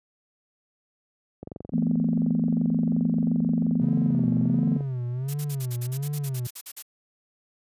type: click train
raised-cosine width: 2 ms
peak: -23 dBFS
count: 78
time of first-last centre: 1.43-4.807 s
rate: 22.8 Hz
type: chord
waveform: sine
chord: E suspended fourth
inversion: none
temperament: equal with one note detuned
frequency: 168.86 / 220 / 246.9 Hz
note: E3 / A3 / B3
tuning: +42 / 0 / 0 cents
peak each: -25 dBFS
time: 1.72-4.78 s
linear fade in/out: 20 ms
type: tone with vibrato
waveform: triangle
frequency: 133.6 Hz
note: C3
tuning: 36 cents sharp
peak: -24 dBFS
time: 3.81-6.47 s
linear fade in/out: 5 ms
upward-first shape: sine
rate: 1.4 Hz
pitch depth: 170 cents each way
type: noise bursts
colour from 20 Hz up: blue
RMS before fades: -36 dBFS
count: 15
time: 5.28-6.825 s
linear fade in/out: 10 ms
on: 61 ms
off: 45 ms
effects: high-pass 80 Hz 12 dB/octave + resampled to 32000 Hz